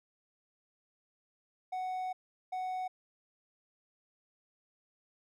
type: tone bursts at uneven times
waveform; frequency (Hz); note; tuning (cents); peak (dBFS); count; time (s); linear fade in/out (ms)
triangle; 742; F#5; +5; -32; 2; 1.72-2.13 / 2.52-2.88; 10
effects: none